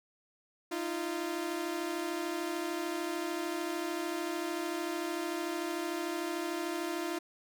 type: tone pair together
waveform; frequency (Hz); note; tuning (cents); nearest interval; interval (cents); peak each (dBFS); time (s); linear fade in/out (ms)
sawtooth; 311.1 / 344.5; D#4 / F4; 0 / -24; major second; 176; -34 / -31; 0.71-7.19; 10
effects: none